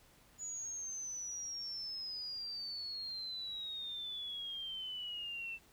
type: exponential sweep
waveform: sine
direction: down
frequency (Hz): 6920 to 2660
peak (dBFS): -40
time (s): 0.38-5.59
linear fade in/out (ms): 50
effects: pink hiss -65 dBFS RMS until 5.72 s

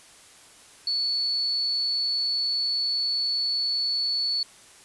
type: tone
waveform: sine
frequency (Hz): 4435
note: C#8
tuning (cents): 0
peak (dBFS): -23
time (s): 0.87-4.43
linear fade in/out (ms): 2
effects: white hiss -51 dBFS RMS until 4.84 s + resampled to 24000 Hz

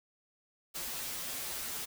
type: noise with comb filter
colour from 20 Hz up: white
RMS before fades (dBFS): -39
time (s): 0.74-1.86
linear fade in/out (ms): 20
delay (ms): 10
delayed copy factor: -0.9
effects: none

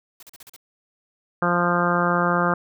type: noise bursts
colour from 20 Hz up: white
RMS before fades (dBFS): -44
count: 6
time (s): 0.2-0.563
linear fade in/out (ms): 2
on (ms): 28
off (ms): 39
type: harmonic tone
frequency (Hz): 174.8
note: F3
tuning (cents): +2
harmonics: 1 / 2 / 3 / 4 / 5 / 6 / 7 / 8 / 9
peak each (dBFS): -24 / -28 / -26 / -28 / -29 / -28 / -24 / -27 / -29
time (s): 1.42-2.54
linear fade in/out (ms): 2
effects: none

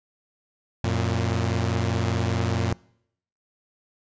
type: tone pair together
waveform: sawtooth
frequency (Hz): 90.47 / 115.4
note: F#2 / A#2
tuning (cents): -38 / -17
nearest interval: major third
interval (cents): 421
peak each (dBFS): -21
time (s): 0.84-2.73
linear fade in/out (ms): 0
effects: noise-tail reverb RT60 0.7 s tail -24 dB re dry + resampled to 16000 Hz

